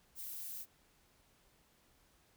violet noise, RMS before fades -45 dBFS, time 0.15-0.66 s, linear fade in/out 50 ms, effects pink hiss -70 dBFS RMS until 2.36 s

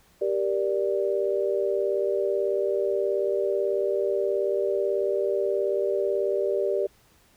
sine chord, G minor, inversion none, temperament just, 392 / 470.4 / 588 Hz, G4 / Bb4 / D5, 0 / +16 / +2 cents, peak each -25 / -29 / -27 dBFS, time 0.21-6.87 s, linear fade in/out 10 ms, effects pink hiss -60 dBFS RMS until 7.36 s

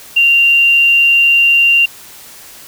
sine tone, 2774 Hz, F7, 12 cents flat, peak -6 dBFS, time 0.16-1.86 s, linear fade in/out 10 ms, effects white hiss -36 dBFS RMS until 2.67 s

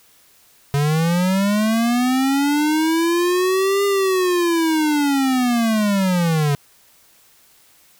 square linear two-way sweep, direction up then down, 140 to 402.8 to 140 Hz, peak -16 dBFS, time 0.74-6.55 s, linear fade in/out 0 ms, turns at 3.85 s, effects white hiss -53 dBFS RMS until 7.99 s

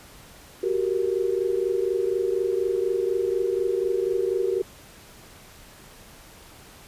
sine tone cluster, 371.7 / 395.8 / 467.9 Hz, F#4 / G4 / A#4, +8 / +17 / +6 cents, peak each -25 / -26 / -27 dBFS, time 0.63-4.62 s, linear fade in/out 5 ms, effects pink hiss -48 dBFS RMS until 6.87 s + resampled to 32000 Hz

